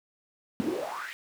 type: noise with high-pass filter sweep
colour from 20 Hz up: brown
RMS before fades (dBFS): -33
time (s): 0.6-1.13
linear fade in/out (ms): 0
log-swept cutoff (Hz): 210 to 2200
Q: 7.1
effects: none